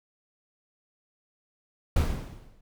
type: noise with exponential decay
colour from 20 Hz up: brown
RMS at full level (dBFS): -20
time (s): 1.96-2.61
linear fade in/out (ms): 5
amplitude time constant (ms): 140
effects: none